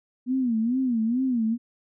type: tone with vibrato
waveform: sine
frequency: 241.2 Hz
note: B3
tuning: 41 cents flat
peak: -21 dBFS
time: 0.26-1.58 s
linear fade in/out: 50 ms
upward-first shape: sine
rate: 2.3 Hz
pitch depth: 160 cents each way
effects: none